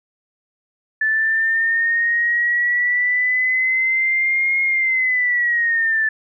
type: linear two-way sweep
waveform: sine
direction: up then down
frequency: 1747 to 2149 to 1747 Hz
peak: -15 dBFS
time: 1.01-6.09 s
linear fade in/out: 5 ms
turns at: 4.62 s
effects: none